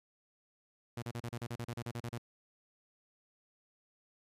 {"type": "tone bursts", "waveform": "sawtooth", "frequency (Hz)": 118.6, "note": "A#2", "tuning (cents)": 30, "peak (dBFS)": -34, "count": 14, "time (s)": [0.97, 2.181], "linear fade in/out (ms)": 5, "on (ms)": 54, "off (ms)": 35, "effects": ["resampled to 32000 Hz", "12-bit"]}